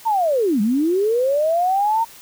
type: linear two-way sweep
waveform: sine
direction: down then up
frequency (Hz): 928 to 197.2 to 928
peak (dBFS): -15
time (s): 0.05-2.05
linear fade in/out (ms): 20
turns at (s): 0.61
effects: white hiss -43 dBFS RMS until 2.21 s